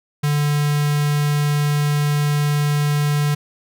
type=tone with notch filter; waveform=square; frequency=146.83 Hz; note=D3; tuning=in tune; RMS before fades=-18 dBFS; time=0.23-3.35 s; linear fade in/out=10 ms; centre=550 Hz; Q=1.1; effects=none